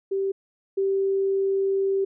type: tone pair in turn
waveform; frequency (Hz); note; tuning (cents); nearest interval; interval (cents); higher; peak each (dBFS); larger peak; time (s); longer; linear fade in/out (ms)
sine; 389.6 / 389.6; G4 / G4; -11 / -11; unison; 0; neither; -22 / -20; second; 0.11-0.32 / 0.77-2.05; second; 10
effects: none